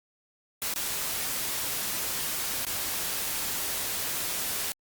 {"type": "noise with dropouts", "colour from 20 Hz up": "white", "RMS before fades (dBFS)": -31, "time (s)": [0.62, 4.72], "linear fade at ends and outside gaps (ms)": 0, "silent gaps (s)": [[0.738, 0.76], [2.65, 2.667]], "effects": ["Opus 48 kbps"]}